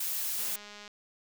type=noise; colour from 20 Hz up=blue; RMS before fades=-33 dBFS; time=0-0.56 s; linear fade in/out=5 ms
type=click train; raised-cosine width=0.2 ms; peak=-30 dBFS; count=102; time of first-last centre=0.39-0.878 s; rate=207 Hz
effects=none